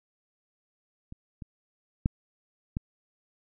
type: clicks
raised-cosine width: 5 ms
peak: -29 / -27 / -11 / -17 dBFS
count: 4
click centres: 1.124 / 1.422 / 2.059 / 2.769 s
effects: none